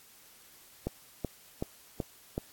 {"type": "click train", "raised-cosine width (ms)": 2, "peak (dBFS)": -18, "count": 5, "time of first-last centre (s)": [0.87, 2.379], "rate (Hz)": 2.65, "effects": ["white hiss -57 dBFS RMS until 2.52 s", "AAC 64 kbps"]}